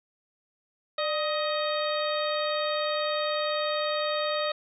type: harmonic tone with a mistuned harmonic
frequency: 626 Hz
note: D#5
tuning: 10 cents sharp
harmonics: 1 / 2 / 3 / 4 / 5 / 6 / 7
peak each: -28 / -32 / -37 / -40 / -42 / -35 / -39 dBFS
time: 0.98-4.52 s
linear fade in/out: 5 ms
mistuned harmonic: 1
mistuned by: -78 cents
effects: none